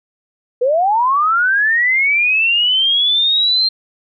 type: linear sweep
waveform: sine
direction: up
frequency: 471.4 to 4186 Hz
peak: -11 dBFS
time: 0.61-3.69 s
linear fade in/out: 10 ms
effects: none